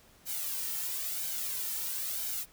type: noise with flanger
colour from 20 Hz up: blue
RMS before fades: -35 dBFS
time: 0.25-2.46 s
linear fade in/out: 50 ms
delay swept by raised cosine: 1.3 to 2.24 ms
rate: 1 Hz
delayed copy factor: +0.7
effects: pink hiss -60 dBFS RMS until 2.52 s